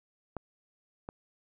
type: clicks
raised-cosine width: 1 ms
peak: -22 / -25 dBFS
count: 2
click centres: 0.367 / 1.089 s
effects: none